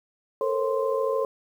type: tone cluster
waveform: sine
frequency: 445.1 / 478.3 / 538 / 1044 Hz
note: A4 / A#4 / C5 / C6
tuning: +20 / +44 / +48 / -4 cents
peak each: -26 / -34 / -26 / -31 dBFS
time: 0.41-1.25 s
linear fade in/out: 2 ms
effects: 9-bit